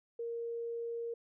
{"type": "tone", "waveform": "sine", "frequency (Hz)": 466.2, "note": "A#4", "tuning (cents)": 0, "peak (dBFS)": -36, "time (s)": [0.19, 1.14], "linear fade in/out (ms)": 5, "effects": []}